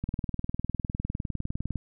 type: click train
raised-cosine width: 5 ms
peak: -18 dBFS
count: 35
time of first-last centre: 0.04-1.757 s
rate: 19.8 Hz
effects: none